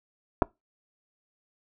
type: clicks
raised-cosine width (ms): 1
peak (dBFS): -7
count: 2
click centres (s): 0.421 / 0.424
effects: noise-tail reverb RT60 0.2 s tail -24 dB re dry